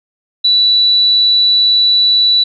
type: tone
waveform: sine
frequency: 3951 Hz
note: B7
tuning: in tune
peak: -7 dBFS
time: 0.44-2.44 s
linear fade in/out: 10 ms
effects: none